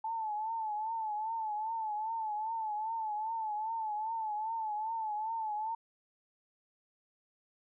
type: tone with vibrato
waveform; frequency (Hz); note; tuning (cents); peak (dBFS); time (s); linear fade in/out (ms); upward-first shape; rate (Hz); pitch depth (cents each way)
sine; 874; A5; -12; -33; 0.04-5.75; 5; triangle; 2.5; 88
effects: none